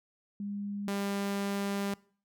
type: tone pair in turn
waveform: sine / sawtooth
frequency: 202.6 / 199.58 Hz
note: G#3 / G3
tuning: -43 / +31 cents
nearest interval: unison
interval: 26 cents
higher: first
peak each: -34 / -27 dBFS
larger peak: second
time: 0.4-0.88 / 0.88-1.94 s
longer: second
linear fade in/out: 2 ms
effects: noise-tail reverb RT60 0.5 s tail -23 dB re dry